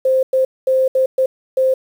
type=tone bursts at uneven times; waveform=sine; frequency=523.3 Hz; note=C5; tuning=in tune; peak=-11 dBFS; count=6; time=0.05-0.23 / 0.33-0.45 / 0.67-0.88 / 0.95-1.06 / 1.18-1.26 / 1.57-1.74 s; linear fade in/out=5 ms; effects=7-bit